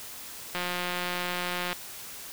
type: click train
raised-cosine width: 0.3 ms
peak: -15 dBFS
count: 211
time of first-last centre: 0.55-1.73 s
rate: 178 Hz
effects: white hiss -42 dBFS RMS until 2.32 s